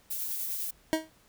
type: noise with tremolo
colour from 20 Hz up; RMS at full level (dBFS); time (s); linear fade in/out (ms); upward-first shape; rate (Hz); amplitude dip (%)
violet; -33; 0.1-0.71; 10; sine; 10; 25
type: tone with exponential decay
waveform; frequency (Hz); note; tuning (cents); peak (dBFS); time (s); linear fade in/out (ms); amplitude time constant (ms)
25% pulse; 317.5; D#4; +35; -17; 0.93-1.1; 0; 36
effects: pink hiss -62 dBFS RMS until 1.28 s